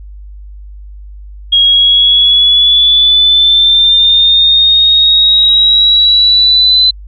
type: exponential sweep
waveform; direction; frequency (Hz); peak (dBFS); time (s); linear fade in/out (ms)
sine; up; 3278 to 4036; -4; 1.52-6.91; 10
effects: added 50 Hz sine -27 dBFS peak until 7.07 s